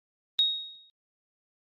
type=tone with exponential decay; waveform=sine; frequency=3758 Hz; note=A#7; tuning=13 cents sharp; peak=-18 dBFS; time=0.39-0.9 s; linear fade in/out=0 ms; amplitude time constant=110 ms; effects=Opus 32 kbps